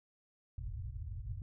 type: low-pass noise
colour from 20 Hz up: white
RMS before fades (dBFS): -42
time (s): 0.58-1.42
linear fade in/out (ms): 2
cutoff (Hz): 120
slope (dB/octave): 96
effects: none